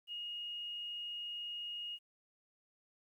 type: tone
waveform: sine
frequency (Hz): 2867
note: F7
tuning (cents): +45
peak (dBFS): -40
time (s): 0.07-1.99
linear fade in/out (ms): 50
effects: 12-bit